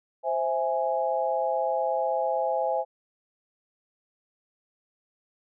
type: chord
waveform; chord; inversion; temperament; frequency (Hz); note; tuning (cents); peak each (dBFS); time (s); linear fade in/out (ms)
sine; C augmented; none; equal; 523.3 / 659.3 / 830.6; C5 / E5 / G#5; 0 / 0 / 0; -28; 0.23-2.85; 50
effects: none